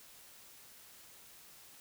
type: silence
effects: white hiss -57 dBFS RMS until 1.8 s